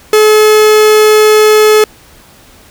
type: tone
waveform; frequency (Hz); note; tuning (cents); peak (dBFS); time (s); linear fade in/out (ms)
45% pulse; 428.6; A4; -45; -3; 0.13-1.84; 2
effects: pink hiss -40 dBFS RMS until 2.7 s